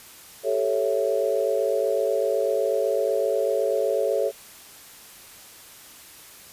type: chord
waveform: sine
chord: A dominant seventh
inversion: third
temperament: equal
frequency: 392 / 440 / 554.4 / 659.3 Hz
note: G4 / A4 / C#5 / E5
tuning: 0 / 0 / 0 / 0 cents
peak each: -28 / -25 / -24 / -29 dBFS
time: 0.43-4.32 s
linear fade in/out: 50 ms
effects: white hiss -46 dBFS RMS until 6.52 s + resampled to 32000 Hz